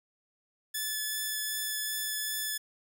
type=tone with vibrato; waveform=5% pulse; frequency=1731 Hz; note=A6; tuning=29 cents flat; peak=-21 dBFS; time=0.74-2.58 s; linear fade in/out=10 ms; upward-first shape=triangle; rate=2.6 Hz; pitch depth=10 cents each way; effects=none